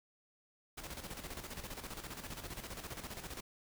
pink noise with tremolo, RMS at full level -44 dBFS, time 0.77-3.41 s, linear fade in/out 10 ms, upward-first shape square, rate 15 Hz, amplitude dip 60%, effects none

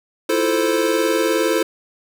square chord, F major seventh, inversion third, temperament equal with one note detuned, 329.6 / 349.2 / 440 / 521.4 Hz, E4 / F4 / A4 / C5, 0 / 0 / 0 / -6 cents, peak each -22 / -26 / -21 / -22 dBFS, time 0.29-1.63 s, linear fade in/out 5 ms, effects none

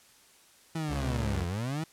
30% pulse linear two-way sweep, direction down then up, 164.81 to 84 to 164.81 Hz, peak -28 dBFS, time 0.75-1.84 s, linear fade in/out 5 ms, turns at 1.47 s
sawtooth tone, 69.3 Hz, C#2, in tune, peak -27 dBFS, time 0.88-1.46 s, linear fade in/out 50 ms
effects white hiss -59 dBFS RMS until 1.92 s + low-pass 11000 Hz 12 dB/octave

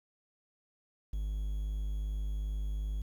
triangle tone with quantisation, 51.3 Hz, G#1, 21 cents flat, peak -30 dBFS, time 1.13-3.02 s, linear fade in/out 5 ms, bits 10, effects none

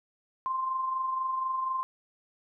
sine tone with amplitude modulation, 1046.5 Hz, C6, in tune, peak -26 dBFS, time 0.46-1.83 s, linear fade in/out 0 ms, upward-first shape sine, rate 24.1 Hz, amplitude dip 40%, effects none

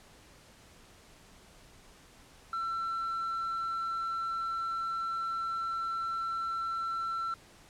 sine tone with tanh clipping, 1345 Hz, E6, 34 cents sharp, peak -32 dBFS, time 2.53-7.34 s, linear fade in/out 2 ms, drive 2 dB, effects pink hiss -57 dBFS RMS until 7.69 s + low-pass 10000 Hz 12 dB/octave

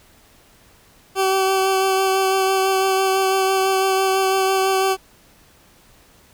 20% pulse tone with vibrato, 382.9 Hz, G4, 41 cents flat, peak -11 dBFS, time 1.15-4.97 s, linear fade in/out 50 ms, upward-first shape sine, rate 6 Hz, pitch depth 14 cents each way, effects pink hiss -52 dBFS RMS until 6.33 s

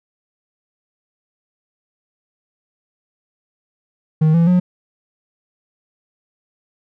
triangle tone with pitch steps, 156.6 / 167.84 / 179.89 Hz, D#3 / E3 / F#3, +11 / +31 / -48 cents, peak -8 dBFS, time 4.21-4.6 s, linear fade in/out 10 ms, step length 130 ms, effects none

